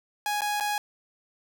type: tone with dropouts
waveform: sawtooth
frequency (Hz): 830.6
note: G#5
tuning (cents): 0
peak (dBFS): -22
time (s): 0.26-0.78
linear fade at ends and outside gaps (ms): 1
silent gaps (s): 0.408-0.418 / 0.6-0.607
effects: none